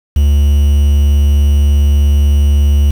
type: tone with quantisation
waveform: triangle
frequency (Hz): 71.7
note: D2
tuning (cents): -41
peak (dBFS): -4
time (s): 0.16-2.91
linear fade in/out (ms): 5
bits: 5
effects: none